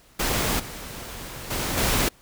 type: noise with level steps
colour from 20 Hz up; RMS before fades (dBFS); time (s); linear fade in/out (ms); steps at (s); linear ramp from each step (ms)
pink; -24 / -37 / -27 / -22; 0.19-2.09; 10; 0.59 / 1.5 / 1.77; 10
effects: pink hiss -55 dBFS RMS until 2.21 s